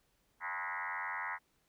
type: tone with frequency modulation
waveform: sine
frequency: 1451 Hz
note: F#6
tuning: 34 cents flat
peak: -36 dBFS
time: 0.4-1.39 s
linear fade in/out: 50 ms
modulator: 90 Hz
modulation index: 6.7
effects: pink hiss -75 dBFS RMS until 1.68 s